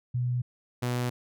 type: tone pair in turn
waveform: sine / sawtooth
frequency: 123.47 / 123.04 Hz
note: B2 / B2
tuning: 0 / -6 cents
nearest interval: unison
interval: 6 cents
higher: first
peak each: -25 / -23 dBFS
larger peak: second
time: 0.14-0.42 / 0.82-1.1 s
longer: neither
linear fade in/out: 10 ms
effects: none